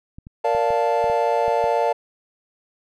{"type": "clicks", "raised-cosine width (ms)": 5, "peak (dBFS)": -26, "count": 8, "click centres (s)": [0.185, 0.269, 0.549, 0.705, 1.042, 1.099, 1.481, 1.641]}
{"type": "chord", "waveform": "triangle", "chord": "Bb major seventh", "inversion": "none", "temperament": "equal with one note detuned", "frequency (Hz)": [466.2, 581.9, 698.5, 880], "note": ["Bb4", "D5", "F5", "A5"], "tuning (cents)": [0, -16, 0, 0], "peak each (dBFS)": -21, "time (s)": [0.44, 1.93], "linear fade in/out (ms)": 10}
{"effects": []}